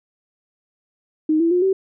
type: tone with pitch steps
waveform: sine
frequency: 311.1 / 333.4 / 357.4 / 383 Hz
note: D#4 / E4 / F4 / G4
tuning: 0 / +20 / +40 / -40 cents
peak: -14 dBFS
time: 1.29-1.73 s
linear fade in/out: 5 ms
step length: 110 ms
effects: none